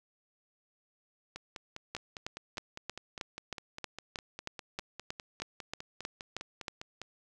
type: two click trains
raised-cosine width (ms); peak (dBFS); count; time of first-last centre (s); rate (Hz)
0.2; -19 / -24; 16 / 29; 1.95-6.682 / 1.36-7.017; 3.17 / 4.95
effects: none